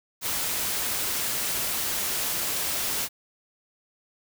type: noise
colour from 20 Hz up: white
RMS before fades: -28 dBFS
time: 0.21-3.09 s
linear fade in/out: 50 ms
effects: none